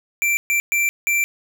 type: tone bursts at uneven times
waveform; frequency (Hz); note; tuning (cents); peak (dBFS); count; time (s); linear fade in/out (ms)
square; 2349; D7; 0; -17; 4; 0.22-0.37 / 0.5-0.6 / 0.72-0.89 / 1.07-1.24; 0
effects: none